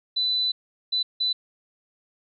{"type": "tone bursts at uneven times", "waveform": "sine", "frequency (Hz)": 3995, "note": "B7", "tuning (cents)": 19, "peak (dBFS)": -21, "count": 3, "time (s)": [[0.16, 0.52], [0.92, 1.03], [1.2, 1.33]], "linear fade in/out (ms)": 10, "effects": []}